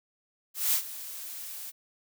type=noise with ADSR envelope; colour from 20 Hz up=blue; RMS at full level=-24 dBFS; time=0.54-1.72 s; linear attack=190 ms; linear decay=89 ms; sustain=-16 dB; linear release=30 ms; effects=none